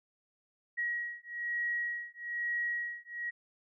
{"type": "beating tone pair", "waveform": "sine", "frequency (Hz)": [1903, 1904.1], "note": ["A#6", "A#6"], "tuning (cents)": [35, 36], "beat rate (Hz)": 1.1, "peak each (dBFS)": [-36, -36], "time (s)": [0.77, 3.31], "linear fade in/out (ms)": 20, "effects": []}